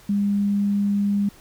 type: tone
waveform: sine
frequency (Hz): 202.2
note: G#3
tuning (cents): -46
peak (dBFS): -18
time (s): 0.09-1.29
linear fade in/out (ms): 5
effects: pink hiss -50 dBFS RMS until 1.4 s